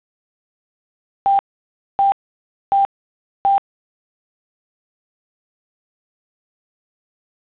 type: tone bursts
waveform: sine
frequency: 791 Hz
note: G5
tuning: 15 cents sharp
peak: -11 dBFS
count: 4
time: 1.26-3.58 s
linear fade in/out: 0 ms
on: 130 ms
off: 600 ms
effects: resampled to 8000 Hz + 7-bit